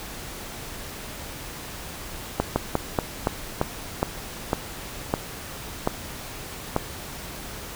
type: slowing click train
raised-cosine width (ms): 1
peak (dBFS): -6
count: 11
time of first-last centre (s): 2.4-6.764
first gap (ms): 160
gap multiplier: 1.21
effects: pink hiss -37 dBFS RMS until 7.75 s